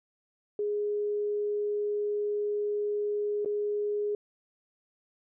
sine tone with dropouts, 414.9 Hz, G#4, 2 cents flat, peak -27 dBFS, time 0.59-4.15 s, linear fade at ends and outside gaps 2 ms, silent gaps 3.448-3.458 s, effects none

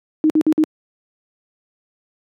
sine tone bursts, 311.1 Hz, D#4, in tune, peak -10 dBFS, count 4, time 0.24-0.638 s, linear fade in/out 0 ms, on 59 ms, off 54 ms, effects high-pass 200 Hz 12 dB/octave

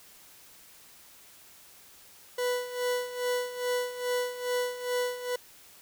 40% pulse tone with tremolo, 493.9 Hz, B4, in tune, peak -25 dBFS, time 2.38-5.36 s, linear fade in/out 5 ms, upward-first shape sine, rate 2.4 Hz, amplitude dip 75%, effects white hiss -54 dBFS RMS until 5.81 s

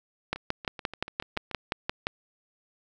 two click trains, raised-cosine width 0.3 ms, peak -23 / -11 dBFS, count 9 / 11, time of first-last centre 0.36-1.513 / 0.33-2.069 s, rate 6.94 / 5.75 Hz, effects none

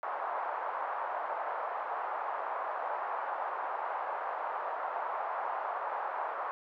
white band-pass noise, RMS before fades -36 dBFS, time 0.03-6.51 s, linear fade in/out 0 ms, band 660 to 1100 Hz, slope 24 dB/octave, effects none

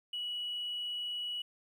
triangle tone, 2931 Hz, F#7, 17 cents flat, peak -32 dBFS, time 0.13-1.42 s, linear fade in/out 5 ms, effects tanh soft clip ceiling -32 dBFS + 12-bit

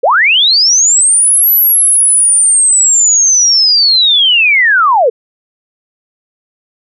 sine linear two-way sweep, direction up then down, 425.6 to 11960 to 425.6 Hz, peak -5 dBFS, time 0.03-5.1 s, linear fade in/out 10 ms, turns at 1.52 s, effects none

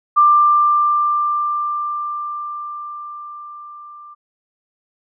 sine tone with level ramp, 1186 Hz, D6, 17 cents sharp, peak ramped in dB -7 to -36 dBFS, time 0.16-4.15 s, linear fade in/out 20 ms, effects none

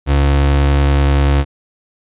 35% pulse tone, 70.4 Hz, C#2, 27 cents sharp, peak -8 dBFS, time 0.06-1.45 s, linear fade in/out 50 ms, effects resampled to 8000 Hz

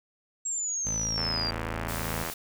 sine exponential sweep, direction down, 7620 to 4680 Hz, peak -28 dBFS, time 0.45-1.51 s, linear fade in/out 10 ms
15% pulse tone, 55 Hz, A1, in tune, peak -27 dBFS, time 0.85-2.24 s, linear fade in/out 10 ms
click train, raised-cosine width 0.5 ms, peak -18 dBFS, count 93, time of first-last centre 1.18-2.299 s, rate 82.2 Hz
white noise, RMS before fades -38 dBFS, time 1.88-2.34 s, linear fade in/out 5 ms
effects none

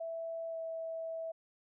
sine tone with pitch glide, 659.3 to 653.2 Hz, E5 to E5, 0 to -16 cents, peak -37 dBFS, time 0-1.32 s, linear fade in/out 10 ms, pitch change -16 cents, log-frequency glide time 0.49-0.57 s, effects none

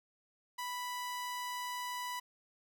sawtooth tone, 987.8 Hz, B5, in tune, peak -34 dBFS, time 0.58-2.2 s, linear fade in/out 10 ms, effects none

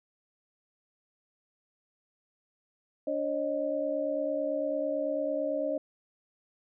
sine tone cluster, 290.5 / 544 / 613 Hz, D4 / C#5 / D#5, -19 / -33 / -26 cents, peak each -35 / -32 / -31 dBFS, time 3.07-5.78 s, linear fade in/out 5 ms, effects none

